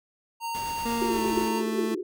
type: tone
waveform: square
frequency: 924 Hz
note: A#5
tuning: 16 cents flat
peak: -30 dBFS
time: 0.4-1.63 s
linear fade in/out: 50 ms
type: noise with tremolo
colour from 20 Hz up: pink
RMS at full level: -39 dBFS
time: 0.54-1.49 s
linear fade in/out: 10 ms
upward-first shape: sine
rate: 8.4 Hz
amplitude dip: 30%
type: tone with pitch glide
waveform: 30% pulse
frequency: 233.1 to 220.4 Hz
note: A#3 to A3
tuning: 0 to +3 cents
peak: -25 dBFS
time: 0.85-1.95 s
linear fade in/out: 10 ms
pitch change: -97 cents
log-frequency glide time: 1.04-1.23 s
type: band-pass noise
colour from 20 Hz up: pink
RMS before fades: -30 dBFS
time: 1.01-2.03 s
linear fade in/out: 5 ms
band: 330 to 400 Hz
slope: 96 dB/octave
effects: none